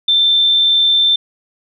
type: tone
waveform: sine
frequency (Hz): 3559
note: A7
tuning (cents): +19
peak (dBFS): -9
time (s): 0.08-1.16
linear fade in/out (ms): 5
effects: none